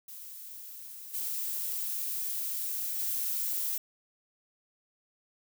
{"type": "noise with level steps", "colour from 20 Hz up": "violet", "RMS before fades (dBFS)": [-45, -34, -32], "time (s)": [0.08, 3.78], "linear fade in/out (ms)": 5, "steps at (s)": [1.13, 2.98], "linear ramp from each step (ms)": 20, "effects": []}